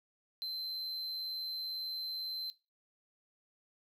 triangle tone, 4091 Hz, C8, 40 cents flat, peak -35 dBFS, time 0.42-2.5 s, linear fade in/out 0 ms, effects noise-tail reverb RT60 0.3 s tail -20 dB re dry

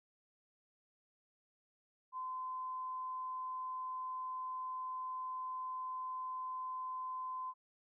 sine tone, 1027 Hz, C6, 33 cents flat, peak -39 dBFS, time 2.12-7.54 s, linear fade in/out 50 ms, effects none

